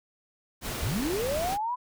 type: noise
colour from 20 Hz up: pink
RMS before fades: -34 dBFS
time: 0.61-1.58 s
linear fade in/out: 50 ms
type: linear sweep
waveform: sine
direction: up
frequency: 49 to 1014 Hz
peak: -27 dBFS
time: 0.81-1.76 s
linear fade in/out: 20 ms
effects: none